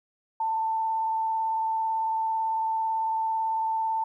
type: tone with vibrato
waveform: sine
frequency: 890 Hz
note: A5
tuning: 20 cents sharp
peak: -24 dBFS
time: 0.4-4.04 s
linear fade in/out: 5 ms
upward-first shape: square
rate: 18 Hz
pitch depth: 10 cents each way
effects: 11-bit